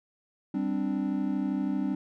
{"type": "chord", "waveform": "triangle", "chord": "G suspended fourth", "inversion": "none", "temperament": "just", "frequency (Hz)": [196, 261.3, 294], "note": ["G3", "C4", "D4"], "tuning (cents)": [0, -2, 2], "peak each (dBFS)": -29, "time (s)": [0.54, 1.95], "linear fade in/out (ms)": 5, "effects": []}